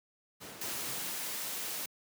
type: noise with tremolo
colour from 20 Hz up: pink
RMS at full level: -45 dBFS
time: 0.4-1.11 s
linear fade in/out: 20 ms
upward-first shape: sine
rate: 4.3 Hz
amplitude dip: 30%
type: noise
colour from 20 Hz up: white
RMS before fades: -38 dBFS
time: 0.61-1.86 s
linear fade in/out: 5 ms
effects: high-pass 150 Hz 12 dB/octave